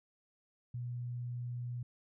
sine tone, 121.8 Hz, B2, 24 cents flat, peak -37 dBFS, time 0.74-1.83 s, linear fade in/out 5 ms, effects none

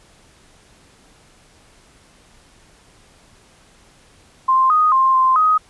sine tone with pitch steps, 1048 / 1243 / 1055 / 1043 / 1256 Hz, C6 / D#6 / C6 / C6 / D#6, +2 / -2 / +14 / -6 / +16 cents, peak -11 dBFS, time 4.48-5.58 s, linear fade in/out 10 ms, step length 220 ms, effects pink hiss -51 dBFS RMS until 5.69 s + resampled to 24000 Hz

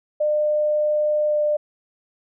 sine tone with pitch glide, 602 to 598.2 Hz, D5 to D5, +43 to +32 cents, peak -17 dBFS, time 0.2-1.57 s, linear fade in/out 10 ms, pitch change -11 cents, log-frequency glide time 1.26-1.37 s, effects none

